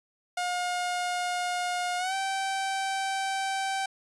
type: tone with pitch glide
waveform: sawtooth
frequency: 715 to 775.2 Hz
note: F5 to G5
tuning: +41 to -20 cents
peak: -24 dBFS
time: 0.37-3.86 s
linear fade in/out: 5 ms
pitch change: +139 cents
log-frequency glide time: 1.98-2.14 s
effects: resampled to 24000 Hz

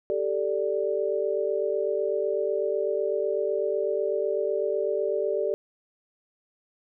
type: chord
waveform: sine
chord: G suspended second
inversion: none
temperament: equal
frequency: 392 / 440 / 587.3 Hz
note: G4 / A4 / D5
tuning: 0 / 0 / 0 cents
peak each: -28 dBFS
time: 0.1-5.54 s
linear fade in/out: 0 ms
effects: none

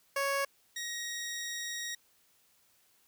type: tone pair in turn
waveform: 15% pulse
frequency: 554.4 / 1885.9 Hz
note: C#5 / A#6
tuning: 0 / +20 cents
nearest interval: octave + major sixth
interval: 2120 cents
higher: second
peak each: -23 / -30 dBFS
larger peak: first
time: 0.16-0.45 / 0.76-1.95 s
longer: second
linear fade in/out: 5 ms
effects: white hiss -68 dBFS RMS until 3.07 s

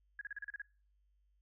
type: tone bursts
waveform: sine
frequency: 1661.2 Hz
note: G#6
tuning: in tune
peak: -40 dBFS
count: 8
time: 0.19-0.618 s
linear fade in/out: 2 ms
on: 22 ms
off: 36 ms
effects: noise-tail reverb RT60 0.4 s tail -23 dB re dry + added 50 Hz sine -70 dBFS peak until 1.41 s

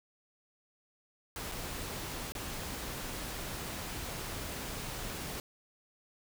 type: noise with dropouts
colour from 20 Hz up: pink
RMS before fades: -40 dBFS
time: 1.36-5.4 s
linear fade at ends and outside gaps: 1 ms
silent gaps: 1.516-1.52 / 2.321-2.351 s
effects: none

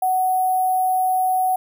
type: tone with sample-and-hold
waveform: sine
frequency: 745 Hz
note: F#5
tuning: 12 cents sharp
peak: -16 dBFS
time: 0.02-1.56 s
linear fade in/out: 5 ms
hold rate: 11025 Hz
effects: none

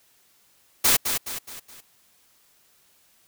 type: noise with echo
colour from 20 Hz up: white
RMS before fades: -18 dBFS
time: 0.84-0.97 s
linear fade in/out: 10 ms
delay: 210 ms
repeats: 4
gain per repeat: -7 dB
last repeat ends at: 1.81 s
effects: white hiss -61 dBFS RMS until 3.27 s

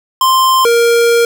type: tone pair in turn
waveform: square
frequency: 1046.5 / 468.5 Hz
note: C6 / A#4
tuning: 0 / +9 cents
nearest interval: octave + major second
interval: 1391 cents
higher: first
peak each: -8 dBFS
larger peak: neither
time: 0.21-0.65 / 0.65-1.25 s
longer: second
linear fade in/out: 2 ms
effects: none

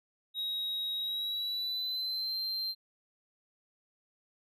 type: tone with pitch glide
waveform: triangle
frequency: 3803 to 4147 Hz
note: A#7 to C8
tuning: +34 to -16 cents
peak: -31 dBFS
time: 0.34-2.75 s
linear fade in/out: 50 ms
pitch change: +150 cents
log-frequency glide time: 0.96-2.38 s
effects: none

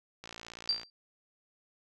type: click train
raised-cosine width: 0.2 ms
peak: -27 dBFS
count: 35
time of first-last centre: 0.24-0.832 s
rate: 57.4 Hz
type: tone with exponential decay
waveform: sine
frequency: 4699 Hz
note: D8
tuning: in tune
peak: -22 dBFS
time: 0.69-0.9 s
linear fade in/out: 1 ms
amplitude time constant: 44 ms
effects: none

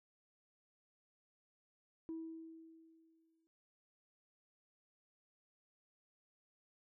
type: tone with exponential decay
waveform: sine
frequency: 324.9 Hz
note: E4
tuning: 25 cents flat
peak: -39 dBFS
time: 2.09-3.47 s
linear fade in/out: 0 ms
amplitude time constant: 300 ms
effects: tanh soft clip ceiling -38 dBFS

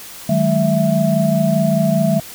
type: tone cluster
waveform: sine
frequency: 155.3 / 188.3 / 213.3 / 661 Hz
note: D#3 / F#3 / G#3 / E5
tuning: -3 / +31 / +46 / +5 cents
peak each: -18 dBFS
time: 0.29-2.2 s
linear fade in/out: 5 ms
effects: white hiss -35 dBFS RMS until 2.34 s

